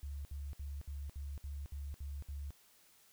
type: tone bursts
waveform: sine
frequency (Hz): 71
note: C#2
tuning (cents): +42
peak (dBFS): -40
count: 9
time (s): 0.03-2.506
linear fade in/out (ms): 0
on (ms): 220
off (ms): 62
effects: white hiss -66 dBFS RMS until 3.12 s